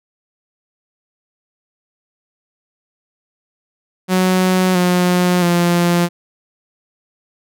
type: tone with pitch steps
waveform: sawtooth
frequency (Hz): 185 / 179.22 / 173.61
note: F#3 / F3 / F3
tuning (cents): 0 / +45 / -10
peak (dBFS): -8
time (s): 4.08-6.09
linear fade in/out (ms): 50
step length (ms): 670
effects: none